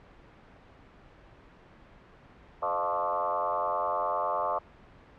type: tone with frequency modulation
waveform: sine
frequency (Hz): 880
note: A5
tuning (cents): 0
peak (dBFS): -26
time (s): 2.62-4.59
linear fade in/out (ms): 10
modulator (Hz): 90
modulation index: 3.8
effects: pink hiss -54 dBFS RMS until 5.18 s + low-pass 2000 Hz 12 dB/octave